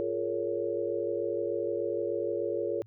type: chord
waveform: sine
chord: Bb minor seventh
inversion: second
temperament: just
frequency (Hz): 349.6 / 419.5 / 466.2 / 559.4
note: F4 / Ab4 / Bb4 / Db5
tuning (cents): +2 / +17 / 0 / +16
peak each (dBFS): -34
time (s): 0-2.82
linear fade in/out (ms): 0
effects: added 109 Hz sine -52 dBFS peak until 2.86 s